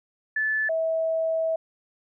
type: tone pair in turn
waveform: sine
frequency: 1740 / 648.4 Hz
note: A6 / E5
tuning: -20 / -29 cents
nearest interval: octave + perfect fourth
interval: 1709 cents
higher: first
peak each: -22 dBFS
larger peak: neither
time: 0.36-0.69 / 0.69-1.56 s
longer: second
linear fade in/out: 5 ms
effects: none